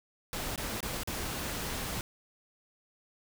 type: noise with dropouts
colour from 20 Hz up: pink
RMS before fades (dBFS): -36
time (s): 0.33-2.01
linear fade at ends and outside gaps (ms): 1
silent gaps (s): 0.559-0.577 / 0.805-0.828 / 1.034-1.074
effects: none